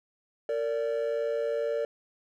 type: tone pair together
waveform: triangle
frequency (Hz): 458 / 580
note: A#4 / D5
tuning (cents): -31 / -22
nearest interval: major third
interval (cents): 409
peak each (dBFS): -27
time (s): 0.49-1.85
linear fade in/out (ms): 2
effects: tanh soft clip ceiling -19 dBFS